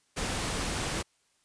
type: noise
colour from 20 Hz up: pink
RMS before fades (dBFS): -32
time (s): 0.16-1.03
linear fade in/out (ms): 20
effects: white hiss -70 dBFS RMS until 1.44 s + resampled to 22050 Hz